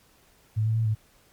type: tone with pitch steps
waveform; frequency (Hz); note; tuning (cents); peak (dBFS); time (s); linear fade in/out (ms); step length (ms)
sine; 108.6 / 111 / 112.5 / 108.4; A2 / A2 / A2 / A2; -22 / +16 / +39 / -25; -21; 0.56-0.952; 20; 98
effects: pink hiss -60 dBFS RMS until 1.32 s + MP3 96 kbps